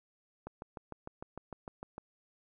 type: click train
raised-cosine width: 1 ms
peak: -28 dBFS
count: 11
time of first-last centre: 0.47-1.981 s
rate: 6.62 Hz
effects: none